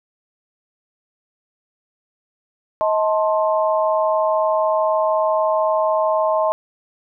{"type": "chord", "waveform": "sine", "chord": "A diminished", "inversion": "second", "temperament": "just", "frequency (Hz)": [633.6, 880, 1056], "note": ["Eb5", "A5", "C6"], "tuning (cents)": [31, 0, 16], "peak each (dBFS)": [-17, -22, -22], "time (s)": [2.81, 6.52], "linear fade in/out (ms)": 0, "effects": []}